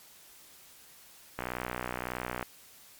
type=click train; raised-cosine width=0.5 ms; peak=-18 dBFS; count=65; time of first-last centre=1.39-2.427 s; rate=61.7 Hz; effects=white hiss -55 dBFS RMS until 2.99 s + MP3 96 kbps